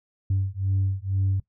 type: beating tone pair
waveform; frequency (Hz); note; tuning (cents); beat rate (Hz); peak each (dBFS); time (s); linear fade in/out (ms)
sine; 95.5 / 97.6; G2 / G2; -45 / -7; 2.1; -24; 0.3-1.4; 5
effects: noise-tail reverb RT60 0.1 s tail -19 dB re dry + tanh soft clip ceiling -17 dBFS